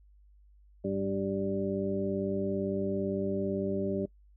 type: harmonic tone with a mistuned harmonic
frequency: 97.8 Hz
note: G2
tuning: 4 cents flat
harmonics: 1 / 2 / 3 / 4 / 6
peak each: -41 / -33 / -37 / -33 / -36 dBFS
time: 0.84-4.06 s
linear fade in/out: 10 ms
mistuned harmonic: 1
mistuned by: +38 cents
effects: noise-tail reverb RT60 0.1 s tail -22 dB re dry + added 50 Hz sine -56 dBFS peak until 4.36 s